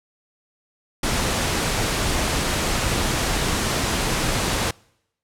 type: noise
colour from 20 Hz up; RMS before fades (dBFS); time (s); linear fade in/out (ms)
pink; -22; 1.03-4.71; 5
effects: noise-tail reverb RT60 0.8 s tail -26 dB re dry + low-pass 10000 Hz 12 dB/octave